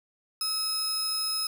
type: tone pair together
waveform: sawtooth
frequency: 1289 / 5123 Hz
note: E6 / D#8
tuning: -39 / +50 cents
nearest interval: 2 octaves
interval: 2389 cents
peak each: -34 / -25 dBFS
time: 0.41-1.47 s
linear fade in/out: 2 ms
effects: none